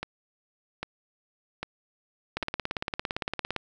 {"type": "two click trains", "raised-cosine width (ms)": 0.3, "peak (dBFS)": [-16, -13], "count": [4, 22], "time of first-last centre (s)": [[0.03, 2.43], [2.37, 3.563]], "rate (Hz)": [1.25, 17.6], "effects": []}